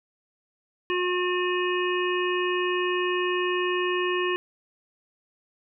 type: harmonic tone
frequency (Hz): 360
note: F#4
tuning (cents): -47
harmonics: 1 / 3 / 5 / 7 / 8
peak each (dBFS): -25 / -30 / -32 / -33 / -34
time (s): 0.9-4.36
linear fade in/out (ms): 0
effects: none